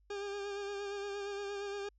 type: tone with vibrato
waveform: 40% pulse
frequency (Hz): 402.7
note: G4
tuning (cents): +47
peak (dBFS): -37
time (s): 0.1-1.89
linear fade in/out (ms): 5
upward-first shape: sine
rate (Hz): 8.6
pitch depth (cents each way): 30
effects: added 50 Hz sine -65 dBFS peak until 1.98 s + resampled to 16000 Hz